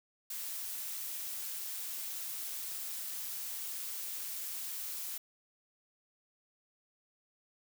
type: noise with amplitude modulation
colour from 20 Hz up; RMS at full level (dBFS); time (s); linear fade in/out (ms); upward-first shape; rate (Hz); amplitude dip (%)
blue; -39; 0.3-5.18; 5; sine; 188; 30
effects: none